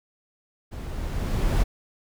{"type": "noise with level ramp", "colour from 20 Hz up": "brown", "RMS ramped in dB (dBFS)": [-35, -20], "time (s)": [0.71, 1.64], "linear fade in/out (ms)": 20, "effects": []}